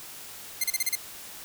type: tone bursts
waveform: 5% pulse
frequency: 2093 Hz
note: C7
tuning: in tune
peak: -13 dBFS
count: 6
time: 0.61-0.955 s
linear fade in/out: 5 ms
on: 30 ms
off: 33 ms
effects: white hiss -43 dBFS RMS until 1.44 s